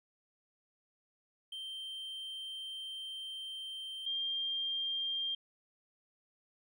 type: tone pair in turn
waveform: triangle / sine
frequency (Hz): 3136 / 3193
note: G7 / G7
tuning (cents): 0 / +31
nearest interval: unison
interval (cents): 31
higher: second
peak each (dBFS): -39 / -33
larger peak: second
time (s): 1.52-4.06 / 4.06-5.35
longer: first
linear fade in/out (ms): 5
effects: none

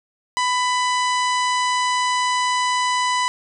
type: harmonic tone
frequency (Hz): 996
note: B5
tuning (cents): +14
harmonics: 1 / 2 / 3 / 4 / 5 / 6 / 7 / 8 / 9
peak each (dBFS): -19 / -25 / -29 / -31 / -33 / -35 / -36 / -37 / -38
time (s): 0.37-3.28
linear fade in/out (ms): 0
effects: none

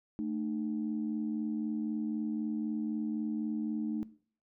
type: tone pair together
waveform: sine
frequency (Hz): 220.7 / 304.6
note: A3 / D#4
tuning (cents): +5 / -37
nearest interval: tritone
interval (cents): 558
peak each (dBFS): -34 / -35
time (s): 0.19-4.03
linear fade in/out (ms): 0
effects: noise-tail reverb RT60 0.5 s tail -19 dB re dry + tanh soft clip ceiling -24 dBFS

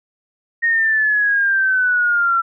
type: exponential sweep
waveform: sine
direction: down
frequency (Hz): 1864.7 to 1350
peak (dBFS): -13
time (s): 0.62-2.42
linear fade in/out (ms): 20
effects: none

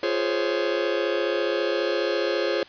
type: chord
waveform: 45% pulse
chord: Db major seventh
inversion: first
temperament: just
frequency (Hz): 346.5 / 415.8 / 519.7 / 554.4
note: F4 / Ab4 / C5 / Db5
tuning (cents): -14 / +2 / -12 / 0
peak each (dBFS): -28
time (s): 0.03-2.63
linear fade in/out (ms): 2
effects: white hiss -47 dBFS RMS until 2.68 s + resampled to 11025 Hz

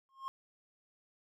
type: tone with exponential growth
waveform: triangle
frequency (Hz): 1073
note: C6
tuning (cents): +43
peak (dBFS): -32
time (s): 0.09-0.28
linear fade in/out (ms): 0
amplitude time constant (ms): 40
effects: none

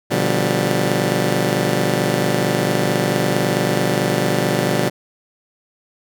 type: chord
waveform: 15% pulse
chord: G dominant seventh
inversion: first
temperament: just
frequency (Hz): 122.5 / 147 / 176.4 / 196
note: B2 / D3 / F3 / G3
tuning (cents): -14 / +2 / +18 / 0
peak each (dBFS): -16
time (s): 0.1-4.9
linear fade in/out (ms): 20
effects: none

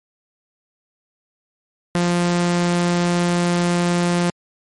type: tone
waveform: sawtooth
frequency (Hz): 174.61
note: F3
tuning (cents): 0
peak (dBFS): -12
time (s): 1.95-4.3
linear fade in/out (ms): 0
effects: MP3 48 kbps

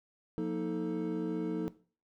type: tone cluster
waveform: triangle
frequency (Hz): 177.2 / 231.8 / 314.9 / 440.4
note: F3 / A#3 / D#4 / A4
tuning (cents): +25 / -10 / +21 / +2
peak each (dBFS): -35 / -37 / -33 / -36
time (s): 0.38-1.68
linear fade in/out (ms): 0
effects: noise-tail reverb RT60 0.4 s tail -17 dB re dry

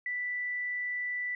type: tone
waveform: sine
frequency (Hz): 1975.5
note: B6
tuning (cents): 0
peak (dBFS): -31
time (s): 0.06-1.35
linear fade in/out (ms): 2
effects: none

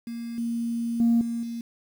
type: tone with level steps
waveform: sine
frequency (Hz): 233.1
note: A#3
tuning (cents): 0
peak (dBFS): -31 / -25 / -16 / -26 / -30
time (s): 0.07-1.61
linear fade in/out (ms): 2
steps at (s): 0.38 / 1 / 1.21 / 1.43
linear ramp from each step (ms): 2
effects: tanh soft clip ceiling -14 dBFS + 8-bit

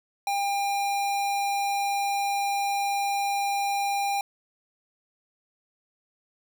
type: tone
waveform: square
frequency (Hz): 801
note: G5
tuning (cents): +37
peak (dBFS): -25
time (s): 0.27-4.21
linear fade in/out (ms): 2
effects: none

